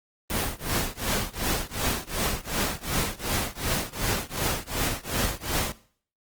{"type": "noise with tremolo", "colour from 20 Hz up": "pink", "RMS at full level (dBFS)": -24, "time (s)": [0.3, 5.72], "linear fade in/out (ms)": 0, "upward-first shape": "triangle", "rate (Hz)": 2.7, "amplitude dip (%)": 100, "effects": ["noise-tail reverb RT60 0.5 s tail -18 dB re dry", "Opus 24 kbps"]}